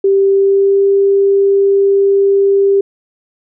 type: tone with pitch glide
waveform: sine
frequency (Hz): 392 to 395.6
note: G4 to G4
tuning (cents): 0 to +16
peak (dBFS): -7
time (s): 0.04-2.81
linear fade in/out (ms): 5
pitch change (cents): +16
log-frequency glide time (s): 0.3-0.84
effects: none